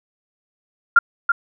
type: tone with echo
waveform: sine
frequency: 1396.9 Hz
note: F6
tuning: in tune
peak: -6 dBFS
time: 0.96-0.99 s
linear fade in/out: 5 ms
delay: 330 ms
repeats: 1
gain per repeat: -6 dB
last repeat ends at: 1.32 s
effects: none